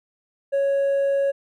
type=tone with hard clipping; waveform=triangle; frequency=554.4 Hz; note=C#5; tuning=in tune; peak=-17 dBFS; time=0.52-1.32 s; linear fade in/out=20 ms; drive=1 dB; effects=none